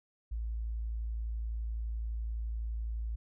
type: tone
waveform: sine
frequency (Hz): 55.9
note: A1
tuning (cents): +28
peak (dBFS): -33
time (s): 0.31-3.16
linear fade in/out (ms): 10
effects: none